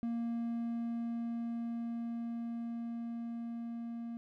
triangle tone with level ramp, 233.1 Hz, A#3, in tune, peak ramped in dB -31 to -37 dBFS, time 0.03-4.17 s, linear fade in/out 0 ms, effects none

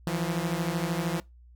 sawtooth beating tone pair, 163.2 / 176.2 Hz, E3 / F3, -17 / +16 cents, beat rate 13 Hz, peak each -26 dBFS, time 0.07-1.2 s, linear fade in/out 0 ms, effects noise-tail reverb RT60 0.2 s tail -22 dB re dry + added 60 Hz sine -50 dBFS peak until 1.55 s

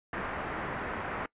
white low-pass noise, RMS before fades -36 dBFS, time 0.13-1.26 s, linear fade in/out 2 ms, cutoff 1800 Hz, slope 24 dB/octave, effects noise-tail reverb RT60 0.1 s tail -23 dB re dry + resampled to 8000 Hz

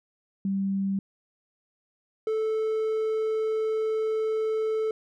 sine / triangle tone pair in turn, 195.2 / 438.2 Hz, G3 / A4, -7 / -7 cents, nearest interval octave + major second, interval 1400 cents, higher second, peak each -24 / -22 dBFS, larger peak second, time 0.45-0.99 / 2.27-4.91 s, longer second, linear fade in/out 2 ms, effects none

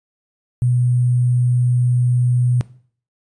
sine tone with sample-and-hold, 123.47 Hz, B2, in tune, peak -13 dBFS, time 0.62-2.61 s, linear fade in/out 0 ms, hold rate 8820 Hz, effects noise-tail reverb RT60 0.5 s tail -18 dB re dry + resampled to 22050 Hz

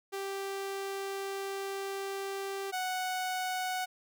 sawtooth tone pair in turn, 392 / 740 Hz, G4 / F#5, 0 / 0 cents, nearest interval major seventh, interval 1100 cents, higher second, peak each -31 / -28 dBFS, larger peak second, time 0.12-2.72 / 2.72-3.86 s, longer first, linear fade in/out 20 ms, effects none

